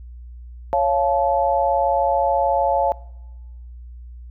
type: chord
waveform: sine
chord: Db augmented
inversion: none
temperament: just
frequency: 554.4 / 693 / 866.2 Hz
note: Db5 / F5 / A5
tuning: 0 / -14 / -27 cents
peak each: -20 dBFS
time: 0.73-2.92 s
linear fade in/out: 0 ms
effects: noise-tail reverb RT60 1.0 s tail -22 dB re dry + added 60 Hz sine -35 dBFS peak until 4.3 s